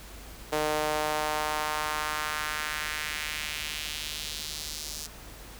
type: tone with high-pass filter sweep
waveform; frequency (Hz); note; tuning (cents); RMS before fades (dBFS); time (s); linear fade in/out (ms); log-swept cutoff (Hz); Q
sawtooth; 152.4; D#3; -36; -32; 0.52-5.07; 10; 500 to 5500; 1.6
effects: added 50 Hz sine -47 dBFS peak until 5.59 s + pink hiss -47 dBFS RMS until 5.59 s